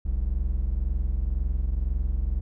triangle tone pair together, 44.05 / 66 Hz, F1 / C2, +16 / +16 cents, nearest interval perfect fifth, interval 700 cents, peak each -24 dBFS, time 0.05-2.41 s, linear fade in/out 10 ms, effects none

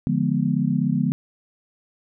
sine chord, D diminished seventh, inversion none, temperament equal with one note detuned, 146.83 / 174.61 / 210.8 / 246.9 Hz, D3 / F3 / Ab3 / Cb4, 0 / 0 / +26 / 0 cents, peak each -24 dBFS, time 0.07-1.12 s, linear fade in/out 0 ms, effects none

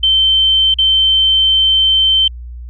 sine tone with dropouts, 3100 Hz, G7, 20 cents flat, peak -8 dBFS, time 0.03-2.28 s, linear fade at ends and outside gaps 5 ms, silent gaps 0.742-0.785 s, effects added 60 Hz sine -26 dBFS peak until 2.69 s

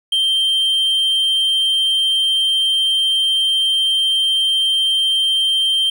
triangle tone, 3146 Hz, G7, 6 cents sharp, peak -12 dBFS, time 0.12-5.9 s, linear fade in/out 5 ms, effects none

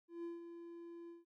triangle tone with ADSR envelope, 340 Hz, F4, 46 cents flat, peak -39 dBFS, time 0.08-1.25 s, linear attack 160 ms, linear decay 160 ms, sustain -8 dB, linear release 160 ms, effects none

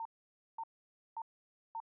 sine tone bursts, 908 Hz, A#5, 46 cents flat, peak -38 dBFS, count 4, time 0-1.802 s, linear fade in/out 2 ms, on 53 ms, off 530 ms, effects none

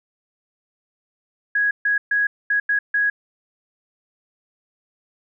sine tone bursts at uneven times, 1661.2 Hz, G#6, in tune, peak -16 dBFS, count 6, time 1.55-1.71 / 1.85-1.98 / 2.11-2.27 / 2.5-2.6 / 2.69-2.79 / 2.94-3.1 s, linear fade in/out 5 ms, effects none

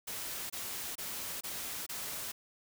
white noise bursts, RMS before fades -40 dBFS, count 5, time 0.07-2.32 s, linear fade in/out 10 ms, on 430 ms, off 25 ms, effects none

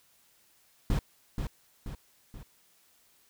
brown noise with echo, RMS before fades -26 dBFS, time 0.9-0.99 s, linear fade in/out 2 ms, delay 480 ms, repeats 3, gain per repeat -6 dB, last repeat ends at 2.43 s, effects white hiss -65 dBFS RMS until 3.29 s

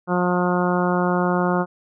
harmonic tone, 178.7 Hz, F3, 40 cents sharp, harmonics 1 / 2 / 3 / 4 / 5 / 6 / 7 / 8, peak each -21 / -24 / -26 / -27 / -28 / -29 / -29 / -30 dBFS, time 0.07-1.66 s, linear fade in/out 50 ms, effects none

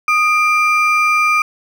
triangle ring-modulated tone, 1805 Hz, A6, 44 cents sharp, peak -6 dBFS, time 0.08-1.42 s, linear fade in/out 2 ms, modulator 565 Hz, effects none

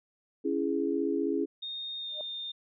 sine chord, C# minor, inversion none, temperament just, 277.2 / 332.6 / 415.8 Hz, C#4 / E4 / G#4, 0 / +16 / +2 cents, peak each -31 dBFS, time 0.44-1.46 s, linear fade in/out 20 ms
sine tone with pitch glide, 3685 to 3634 Hz, A#7 to A#7, -21 to -45 cents, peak -35 dBFS, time 1.62-2.52 s, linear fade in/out 10 ms, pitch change -24 cents, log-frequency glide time 1.99-2.11 s
sine tone with exponential growth, 610 Hz, D#5, 34 cents flat, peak -34 dBFS, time 2.09-2.21 s, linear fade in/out 1 ms, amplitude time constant 25 ms
effects none

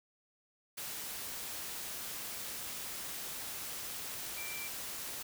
sine tone in noise, 2349 Hz, D7, in tune, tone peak -43 dBFS, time 4.37-4.68 s, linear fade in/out 10 ms, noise white, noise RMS -42 dBFS, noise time 0.77-5.23 s, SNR -4 dB, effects none

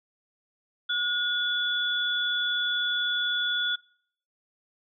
sine tone pair together, 1444 / 3432 Hz, F#6 / A7, -43 / -44 cents, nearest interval octave + minor third, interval 1499 cents, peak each -28 / -27 dBFS, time 0.89-3.76 s, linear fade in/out 10 ms, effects noise-tail reverb RT60 0.6 s tail -23 dB re dry

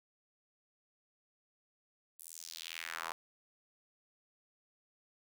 sawtooth tone with high-pass filter sweep, 82.41 Hz, E2, in tune, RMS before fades -45 dBFS, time 2.19-3.12 s, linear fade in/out 0 ms, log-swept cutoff 11000 to 940 Hz, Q 2.2, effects none

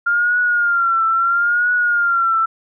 sine tone with vibrato, 1396.9 Hz, F6, in tune, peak -13 dBFS, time 0.06-2.46 s, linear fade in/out 10 ms, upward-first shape triangle, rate 0.75 Hz, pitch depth 88 cents each way, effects none

